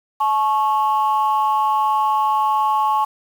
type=tone pair together; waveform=sine; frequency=858.6 / 1100 Hz; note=A5 / C#6; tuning=-43 / -14 cents; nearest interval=major third; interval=429 cents; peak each=-16 / -17 dBFS; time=0.2-3.05 s; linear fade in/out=10 ms; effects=tanh soft clip ceiling -10 dBFS + 7-bit